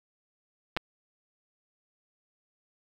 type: clicks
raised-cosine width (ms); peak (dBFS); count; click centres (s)
0.3; -13; 2; 0.766 / 0.772
effects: 7-bit